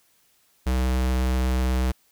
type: tone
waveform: square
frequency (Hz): 63.7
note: C2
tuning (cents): -46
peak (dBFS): -21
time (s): 0.66-1.92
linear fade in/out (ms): 10
effects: white hiss -63 dBFS RMS until 2.11 s